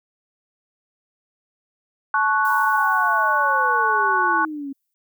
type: chord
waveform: sine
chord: F# minor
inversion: first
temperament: equal with one note detuned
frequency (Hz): 867.9 / 1108.7 / 1480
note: A5 / C#6 / F#6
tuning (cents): -24 / 0 / 0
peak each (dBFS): -22 / -20 / -20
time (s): 2.14-4.45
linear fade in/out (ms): 2
type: noise with exponential decay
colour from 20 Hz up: violet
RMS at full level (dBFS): -37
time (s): 2.45-4.94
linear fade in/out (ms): 0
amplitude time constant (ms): 540
type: exponential sweep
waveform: sine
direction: down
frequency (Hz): 987.8 to 270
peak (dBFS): -27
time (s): 2.49-4.73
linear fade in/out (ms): 10
effects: none